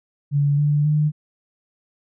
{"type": "tone with pitch steps", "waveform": "sine", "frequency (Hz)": [143.4, 147.09, 150.88], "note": ["D3", "D3", "D3"], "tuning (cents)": [-41, 3, 47], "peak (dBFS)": -15, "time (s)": [0.31, 1.12], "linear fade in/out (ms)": 50, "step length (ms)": 270, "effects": []}